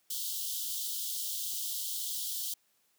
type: high-pass noise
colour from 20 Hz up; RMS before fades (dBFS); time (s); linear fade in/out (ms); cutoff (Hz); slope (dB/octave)
white; -36; 0.1-2.54; 5; 3000; 96
effects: white hiss -72 dBFS RMS until 2.98 s + high-pass 100 Hz 12 dB/octave